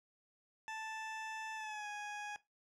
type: tone with pitch glide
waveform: 20% pulse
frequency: 880 to 830.6 Hz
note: A5 to G#5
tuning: 0 to 0 cents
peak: -37 dBFS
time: 0.68-2.36 s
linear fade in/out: 0 ms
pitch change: -100 cents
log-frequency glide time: 1.55-1.87 s
effects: noise-tail reverb RT60 0.2 s tail -17 dB re dry + low-pass 6000 Hz 12 dB/octave